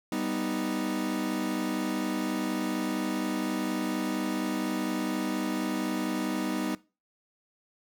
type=chord; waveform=40% pulse; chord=G augmented; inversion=none; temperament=equal; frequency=196 / 246.9 / 311.1 Hz; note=G3 / B3 / D#4; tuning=0 / 0 / 0 cents; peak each=-34 / -32 / -31 dBFS; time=0.12-6.75 s; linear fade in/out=2 ms; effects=noise-tail reverb RT60 0.3 s tail -20 dB re dry